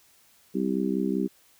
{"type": "harmonic tone", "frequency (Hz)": 65.2, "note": "C2", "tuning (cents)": -5, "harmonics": [3, 4, 5, 6], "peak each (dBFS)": [-28, -29, -30, -31], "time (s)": [0.54, 1.28], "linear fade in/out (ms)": 20, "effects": ["white hiss -60 dBFS RMS until 1.59 s"]}